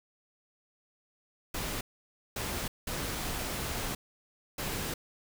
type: noise bursts at uneven times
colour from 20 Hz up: pink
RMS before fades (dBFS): -35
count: 4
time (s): 1.54-1.81 / 2.36-2.68 / 2.87-3.95 / 4.58-4.94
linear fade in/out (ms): 5
effects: none